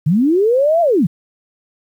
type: linear two-way sweep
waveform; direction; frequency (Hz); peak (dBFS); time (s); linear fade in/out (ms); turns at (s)
sine; up then down; 136.7 to 698.5 to 136.7; -10; 0.06-1.07; 10; 0.81
effects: 8-bit